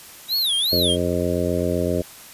square tone with vibrato, 3729 Hz, A#7, in tune, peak -19 dBFS, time 0.28-0.97 s, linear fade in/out 50 ms, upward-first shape sine, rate 2.7 Hz, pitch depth 270 cents each way
harmonic tone, 87.8 Hz, F2, 10 cents sharp, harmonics 1 / 2 / 3 / 4 / 5 / 6 / 7, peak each -27 / -27 / -27 / -27 / -27 / -27 / -27 dBFS, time 0.72-2.02 s, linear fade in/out 5 ms
effects white hiss -42 dBFS RMS until 2.33 s + resampled to 32000 Hz

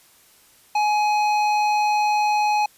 triangle tone with hard clipping, 840 Hz, G#5, 19 cents sharp, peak -19 dBFS, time 0.75-2.66 s, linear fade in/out 5 ms, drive 15 dB, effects white hiss -54 dBFS RMS until 2.77 s + resampled to 32000 Hz

